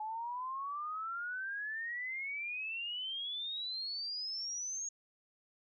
sine exponential sweep, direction up, 849 to 6645 Hz, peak -37 dBFS, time 0-4.89 s, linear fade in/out 5 ms, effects none

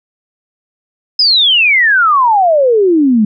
sine exponential sweep, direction down, 5150 to 204.7 Hz, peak -6 dBFS, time 1.19-3.25 s, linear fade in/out 5 ms, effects none

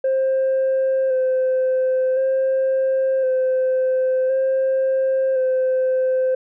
sine tone with vibrato, 523 Hz, C5, 1 cent flat, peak -14 dBFS, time 0.04-6.35 s, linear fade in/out 5 ms, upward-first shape square, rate 0.47 Hz, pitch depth 19 cents each way, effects tanh soft clip ceiling -14 dBFS

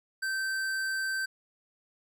sine tone with hard clipping, 1553 Hz, G6, 17 cents flat, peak -31 dBFS, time 0.22-1.26 s, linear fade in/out 10 ms, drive 14 dB, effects none

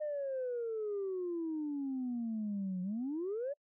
sine exponential two-way sweep, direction down then up, 613 to 179.5 to 591 Hz, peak -33 dBFS, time 0-3.54 s, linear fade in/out 20 ms, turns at 2.82 s, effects noise-tail reverb RT60 0.1 s tail -23 dB re dry + tanh soft clip ceiling -31 dBFS

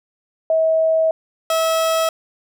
sine / 30% pulse tone pair in turn, 643 / 648.6 Hz, E5 / E5, -43 / -28 cents, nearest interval unison, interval 15 cents, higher second, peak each -13 dBFS, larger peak neither, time 0.5-1.11 / 1.5-2.09 s, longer first, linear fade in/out 2 ms, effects none

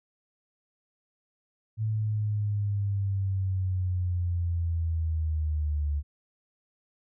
sine linear sweep, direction down, 110 to 72.1 Hz, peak -25 dBFS, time 1.77-6.03 s, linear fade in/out 50 ms, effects none

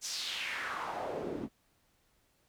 pink noise with band-pass filter sweep, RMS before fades -38 dBFS, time 0.01-1.49 s, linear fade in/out 50 ms, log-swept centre 6600 to 240 Hz, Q 2.9, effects pink hiss -72 dBFS RMS until 2.48 s

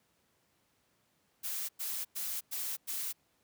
blue noise bursts, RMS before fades -37 dBFS, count 5, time 1.43-3.13 s, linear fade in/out 20 ms, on 260 ms, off 100 ms, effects pink hiss -73 dBFS RMS until 3.43 s + high-pass 100 Hz 12 dB/octave

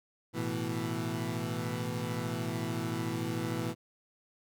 20% pulse chord, A suspended second, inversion none, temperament equal, 110 / 123.47 / 164.81 Hz, A2 / B2 / E3, 0 / 0 / 0 cents, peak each -32 dBFS, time 0.33-3.75 s, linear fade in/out 50 ms, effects none

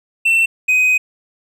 triangle tone pair in turn, 2691 / 2509 Hz, E7 / D#7, +35 / +14 cents, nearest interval minor second, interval 121 cents, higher first, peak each -9 dBFS, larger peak neither, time 0.25-0.46 / 0.68-0.98 s, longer second, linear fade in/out 10 ms, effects none

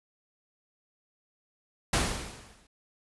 pink noise with exponential decay, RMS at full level -23 dBFS, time 1.93-2.67 s, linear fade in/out 5 ms, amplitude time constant 160 ms, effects resampled to 24000 Hz

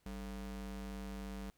square ring-modulated tone, 123.3 Hz, B2, 2 cents flat, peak -40 dBFS, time 0.06-1.5 s, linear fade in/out 0 ms, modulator 71.8 Hz, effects pink hiss -75 dBFS RMS until 1.57 s

